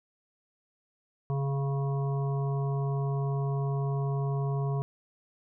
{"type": "harmonic tone with a mistuned harmonic", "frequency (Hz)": 138.59, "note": "C#3", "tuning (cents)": 0, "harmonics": [1, 3, 5, 7, 8], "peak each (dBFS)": [-27, -37, -41, -44, -45], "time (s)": [1.3, 4.82], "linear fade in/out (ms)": 0, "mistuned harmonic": 8, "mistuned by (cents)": -16, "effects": []}